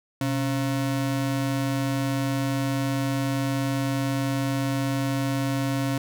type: ring-modulated tone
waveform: square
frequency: 202.3 Hz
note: G#3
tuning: 45 cents flat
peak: -21 dBFS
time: 0.21-5.98 s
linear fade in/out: 2 ms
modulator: 74.9 Hz
effects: none